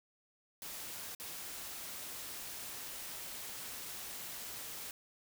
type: noise with dropouts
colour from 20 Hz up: white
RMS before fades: -45 dBFS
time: 0.62-4.91 s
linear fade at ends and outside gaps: 1 ms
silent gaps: 1.149-1.199 s
effects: none